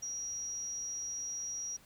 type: tone with amplitude modulation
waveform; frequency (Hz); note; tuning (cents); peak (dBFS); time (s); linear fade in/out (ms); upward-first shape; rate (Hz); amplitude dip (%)
sine; 5720; F8; +41; -34; 0.02-1.77; 10; sine; 215; 55
effects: pink hiss -61 dBFS RMS until 1.85 s